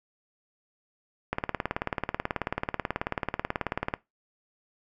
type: click train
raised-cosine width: 0.5 ms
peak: -12 dBFS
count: 49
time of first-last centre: 1.33-3.939 s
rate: 18.4 Hz
effects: noise-tail reverb RT60 0.2 s tail -20 dB re dry